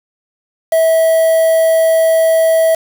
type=tone with quantisation; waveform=triangle; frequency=650 Hz; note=E5; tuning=24 cents flat; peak=-6 dBFS; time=0.72-2.75 s; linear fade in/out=5 ms; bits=4; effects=none